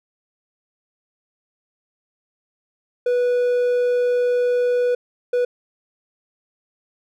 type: tone bursts at uneven times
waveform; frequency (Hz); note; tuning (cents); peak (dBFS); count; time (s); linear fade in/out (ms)
triangle; 490.7; B4; -11; -14; 2; 3.06-4.95 / 5.33-5.45; 5
effects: none